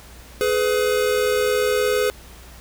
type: tone pair together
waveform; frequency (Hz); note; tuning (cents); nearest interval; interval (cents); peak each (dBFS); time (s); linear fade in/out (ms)
square; 421.5 / 501.3; G#4 / B4; +26 / +26; minor third; 300; -21; 0.41-2.1; 0
effects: added 60 Hz sine -43 dBFS peak until 2.6 s + pink hiss -45 dBFS RMS until 2.6 s